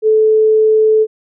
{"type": "tone", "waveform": "sine", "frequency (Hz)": 435.2, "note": "A4", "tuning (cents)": -19, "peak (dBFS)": -7, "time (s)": [0.02, 1.07], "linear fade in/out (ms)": 50, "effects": []}